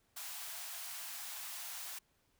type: high-pass noise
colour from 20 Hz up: white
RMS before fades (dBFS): -45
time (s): 0.16-1.99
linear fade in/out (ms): 10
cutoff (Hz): 640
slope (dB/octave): 96
effects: pink hiss -75 dBFS RMS until 2.39 s